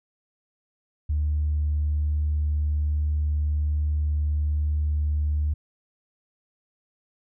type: tone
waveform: sine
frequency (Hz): 74.9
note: D2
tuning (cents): +35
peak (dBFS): -20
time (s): 1.09-5.54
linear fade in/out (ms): 10
effects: tanh soft clip ceiling -17 dBFS